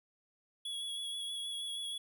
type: tone with vibrato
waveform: square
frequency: 3360 Hz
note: G#7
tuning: 19 cents sharp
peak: -38 dBFS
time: 0.65-1.98 s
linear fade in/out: 5 ms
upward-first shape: sine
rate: 6.3 Hz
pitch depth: 19 cents each way
effects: none